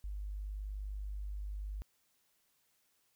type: tone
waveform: sine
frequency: 50.4 Hz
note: G1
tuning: 49 cents sharp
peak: -38 dBFS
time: 0.04-1.82 s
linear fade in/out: 0 ms
effects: white hiss -75 dBFS RMS until 3.15 s